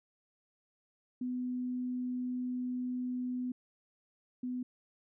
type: tone pair in turn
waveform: sine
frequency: 250.1 / 250.1 Hz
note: B3 / B3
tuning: +22 / +22 cents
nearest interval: unison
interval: 0 cents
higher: neither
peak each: -33 / -34 dBFS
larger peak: first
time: 1.21-3.52 / 4.43-4.63 s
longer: first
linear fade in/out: 5 ms
effects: none